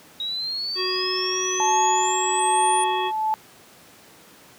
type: exponential sweep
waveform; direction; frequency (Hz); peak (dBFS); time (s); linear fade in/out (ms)
sine; up; 3799 to 9397; -25; 0.2-2.84; 2
type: harmonic tone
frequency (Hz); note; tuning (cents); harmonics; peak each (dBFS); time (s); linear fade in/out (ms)
370; F#4; 0; 1 / 3 / 5 / 7 / 9; -27 / -31 / -34 / -34 / -31; 0.75-3.12; 50
type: tone with tremolo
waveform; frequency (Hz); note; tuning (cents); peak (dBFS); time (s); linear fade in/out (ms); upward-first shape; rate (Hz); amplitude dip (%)
sine; 870; A5; -20; -17; 1.6-3.34; 0; sine; 1.2; 55
effects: pink hiss -49 dBFS RMS until 4.58 s + high-pass 150 Hz 12 dB/octave